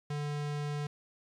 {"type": "tone", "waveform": "square", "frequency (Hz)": 146.83, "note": "D3", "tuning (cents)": 0, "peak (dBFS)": -34, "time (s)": [0.1, 0.87], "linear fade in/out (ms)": 5, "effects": ["low-pass 7000 Hz 12 dB/octave", "10-bit"]}